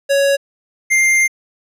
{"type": "tone pair in turn", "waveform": "square", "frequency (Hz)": [557, 2103], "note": ["C#5", "C7"], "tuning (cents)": [8, 8], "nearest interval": "octave + major seventh", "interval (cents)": 2300, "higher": "second", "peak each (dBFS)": [-12, -11], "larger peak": "second", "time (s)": [[0.09, 0.37], [0.9, 1.28]], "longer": "second", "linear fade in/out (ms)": 20, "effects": ["low-pass 12000 Hz 12 dB/octave"]}